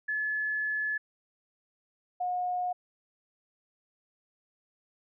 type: tone pair in turn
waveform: sine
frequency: 1717 / 721.9 Hz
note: A6 / F#5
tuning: -43 / -43 cents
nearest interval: octave + minor third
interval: 1500 cents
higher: first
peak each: -28 dBFS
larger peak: neither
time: 0.08-0.98 / 2.2-2.73 s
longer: first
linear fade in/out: 10 ms
effects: none